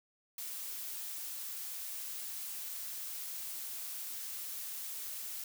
blue noise, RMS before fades -42 dBFS, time 0.38-5.44 s, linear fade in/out 2 ms, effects none

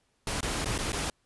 pink noise with dropouts, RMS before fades -31 dBFS, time 0.27-1.1 s, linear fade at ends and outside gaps 2 ms, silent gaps 0.407-0.428 / 0.646-0.657 / 0.78-0.787 / 0.921-0.929 s, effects pink hiss -72 dBFS RMS until 1.25 s + resampled to 24000 Hz

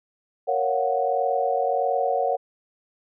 sine chord, Gb major seventh, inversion first, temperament equal, 466.2 / 554.4 / 698.5 / 740 Hz, Bb4 / Db5 / F5 / Gb5, 0 / 0 / 0 / 0 cents, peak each -27 / -25 / -29 / -24 dBFS, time 0.47-2.37 s, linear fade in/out 20 ms, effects none

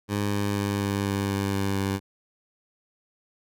15% pulse tone with pitch steps, 102.2 / 101.55 / 100.91 / 100.27 / 99.64 / 99 / 98.38 / 97.75 Hz, G#2 / G#2 / G#2 / G2 / G2 / G2 / G2 / G2, -27 / -38 / -49 / +40 / +29 / +18 / +7 / -4 cents, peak -18 dBFS, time 0.08-2 s, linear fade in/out 50 ms, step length 240 ms, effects none

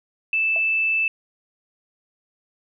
sine tone, 2637 Hz, E7, in tune, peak -18 dBFS, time 0.33-1.08 s, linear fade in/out 2 ms
sine tone with exponential decay, 662 Hz, E5, 7 cents sharp, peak -27 dBFS, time 0.56-0.63 s, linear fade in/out 1 ms, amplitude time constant 15 ms
effects none

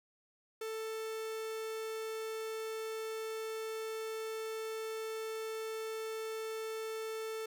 45% pulse tone, 442.2 Hz, A4, 9 cents sharp, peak -38 dBFS, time 0.61-7.46 s, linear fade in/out 5 ms, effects none

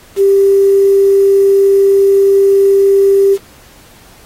sine tone with quantisation, 394.1 Hz, G4, 9 cents sharp, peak -5 dBFS, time 0.16-3.38 s, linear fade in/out 50 ms, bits 5, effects pink hiss -42 dBFS RMS until 4.25 s + AAC 48 kbps

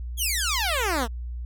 10% pulse exponential sweep, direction down, 3431 to 214 Hz, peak -15 dBFS, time 0.17-1.08 s, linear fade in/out 50 ms, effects added 60 Hz sine -30 dBFS peak until 1.45 s

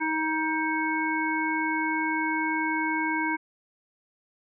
harmonic tone, 315.1 Hz, D#4, 22 cents sharp, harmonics 1 / 3 / 5 / 7, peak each -29 / -29 / -31 / -31 dBFS, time 0-3.37 s, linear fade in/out 20 ms, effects none

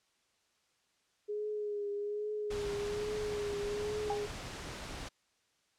sine tone with vibrato, 415.3 Hz, G#4, in tune, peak -34 dBFS, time 1.28-4.27 s, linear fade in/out 20 ms, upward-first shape triangle, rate 1.2 Hz, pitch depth 39 cents each way
pink noise, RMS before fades -43 dBFS, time 2.5-5.09 s, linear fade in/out 10 ms
sine tone with exponential decay, 811 Hz, G#5, 41 cents flat, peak -29 dBFS, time 4.1-4.27 s, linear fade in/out 2 ms, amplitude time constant 35 ms
effects white hiss -74 dBFS RMS until 5.78 s + low-pass 7000 Hz 12 dB/octave

